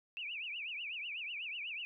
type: tone with vibrato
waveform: sine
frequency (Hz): 2590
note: E7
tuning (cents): -31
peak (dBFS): -39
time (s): 0.17-1.85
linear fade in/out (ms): 0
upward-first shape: triangle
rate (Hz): 8.1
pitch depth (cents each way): 250
effects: none